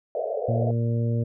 pink band-pass noise, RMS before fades -28 dBFS, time 0.15-0.71 s, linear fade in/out 2 ms, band 440 to 700 Hz, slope 96 dB/octave
harmonic tone, 116.54 Hz, A#2, in tune, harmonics 1 / 2 / 3 / 4 / 5, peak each -22 / -30 / -38 / -34 / -38 dBFS, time 0.48-1.24 s, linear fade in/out 10 ms
effects none

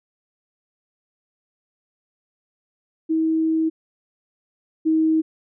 sine tone pair in turn, 320.5 / 317.7 Hz, E4 / D#4, -49 / +36 cents, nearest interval unison, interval 15 cents, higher first, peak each -17 / -15 dBFS, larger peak second, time 3.09-3.7 / 4.85-5.22 s, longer first, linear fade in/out 20 ms, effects none

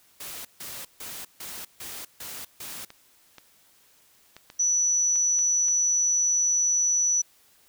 white noise bursts, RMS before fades -38 dBFS, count 7, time 0.2-2.85 s, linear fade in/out 5 ms, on 250 ms, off 150 ms
clicks, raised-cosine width 0.2 ms, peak -26 dBFS, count 7, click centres 2.904 / 3.383 / 4.366 / 4.501 / 5.158 / 5.39 / 5.683 s
sine tone, 5930 Hz, F#8, 3 cents sharp, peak -20 dBFS, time 4.59-7.22 s, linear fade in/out 10 ms
effects white hiss -60 dBFS RMS until 7.68 s

